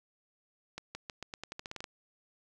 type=accelerating click train; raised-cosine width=0.2 ms; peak=-23 dBFS; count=13; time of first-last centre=0.78-1.842 s; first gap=170 ms; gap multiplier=0.87; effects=none